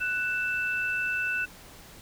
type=tone pair together; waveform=sine; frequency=1486 / 2648 Hz; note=F#6 / E7; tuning=+7 / +7 cents; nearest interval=minor seventh; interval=1000 cents; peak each=-28 / -30 dBFS; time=0-1.46 s; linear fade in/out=20 ms; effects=pink hiss -49 dBFS RMS until 2.01 s